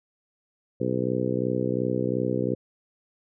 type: harmonic tone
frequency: 62.8 Hz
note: B1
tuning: 30 cents sharp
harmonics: 2 / 3 / 4 / 5 / 6 / 7 / 8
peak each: -31 / -31 / -31 / -31 / -31 / -31 / -31 dBFS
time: 0.8-2.55 s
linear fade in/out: 10 ms
effects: none